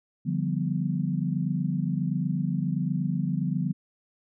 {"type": "chord", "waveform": "sine", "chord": "G dominant seventh", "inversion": "second", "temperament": "equal", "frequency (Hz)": [146.83, 174.61, 196, 246.9], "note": ["D3", "F3", "G3", "B3"], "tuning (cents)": [0, 0, 0, 0], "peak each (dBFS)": [-29, -28, -32, -33], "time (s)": [0.25, 3.73], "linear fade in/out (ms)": 20, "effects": []}